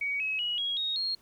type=tone with pitch steps; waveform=sine; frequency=2256 / 2562 / 2909 / 3303 / 3751 / 4259 Hz; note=C#7 / E7 / F#7 / G#7 / A#7 / C8; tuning=+30 / -50 / -30 / -10 / +10 / +30 cents; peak=-28 dBFS; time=0.01-1.15 s; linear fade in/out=5 ms; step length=190 ms; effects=pink hiss -63 dBFS RMS until 1.21 s